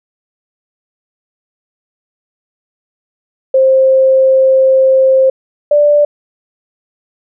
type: tone pair in turn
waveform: sine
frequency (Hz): 528 / 587.3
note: C5 / D5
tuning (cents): +16 / 0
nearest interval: major second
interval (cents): 184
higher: second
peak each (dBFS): -5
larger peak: neither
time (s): 3.54-5.3 / 5.71-6.05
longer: first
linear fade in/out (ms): 5
effects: none